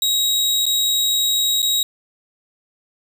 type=tone with dropouts; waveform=sawtooth; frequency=3812 Hz; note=A#7; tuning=38 cents sharp; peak=-13 dBFS; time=0.02-1.83 s; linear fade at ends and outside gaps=2 ms; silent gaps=0.656-0.664 / 1.62-1.627 s; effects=8-bit